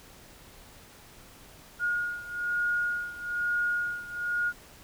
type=beating tone pair; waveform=sine; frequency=1433 / 1434.1 Hz; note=F6 / F6; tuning=+44 / +45 cents; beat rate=1.1 Hz; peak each=-29 / -32 dBFS; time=1.79-4.53 s; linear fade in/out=50 ms; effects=pink hiss -52 dBFS RMS until 4.83 s